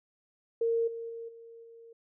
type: tone with level steps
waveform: sine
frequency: 460.3 Hz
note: A#4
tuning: 22 cents flat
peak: -25 / -36 / -38 / -47 / -49 dBFS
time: 0.61-1.93 s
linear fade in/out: 5 ms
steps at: 0.87 / 1.09 / 1.28 / 1.63 s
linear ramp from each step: 10 ms
effects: none